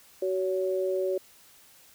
sine tone pair together, 375.8 / 563 Hz, F#4 / C#5, +27 / +27 cents, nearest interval perfect fifth, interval 700 cents, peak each -27 / -29 dBFS, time 0.22-1.18 s, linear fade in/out 5 ms, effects white hiss -56 dBFS RMS until 1.94 s

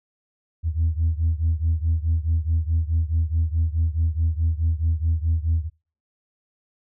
sine beating tone pair, 79.6 / 84.3 Hz, D#2 / E2, +40 / +39 cents, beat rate 4.7 Hz, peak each -20 / -22 dBFS, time 0.63-5.7 s, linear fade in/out 50 ms, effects noise-tail reverb RT60 0.4 s tail -26 dB re dry + tanh soft clip ceiling -14 dBFS

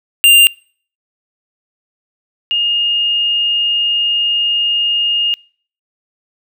square / sine tone pair in turn, 2794 / 2840 Hz, F7 / F7, 0 / +28 cents, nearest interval unison, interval 28 cents, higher second, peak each -5 / -12 dBFS, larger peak first, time 0.24-0.47 / 2.51-5.34 s, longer second, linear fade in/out 0 ms, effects noise-tail reverb RT60 0.5 s tail -26 dB re dry

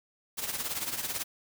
white noise with tremolo, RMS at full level -31 dBFS, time 0.37-1.24 s, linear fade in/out 20 ms, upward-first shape triangle, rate 18 Hz, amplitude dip 75%, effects none

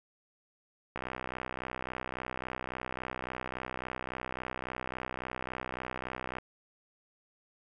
click train, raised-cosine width 0.5 ms, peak -21 dBFS, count 346, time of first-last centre 0.96-6.385 s, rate 63.6 Hz, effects none

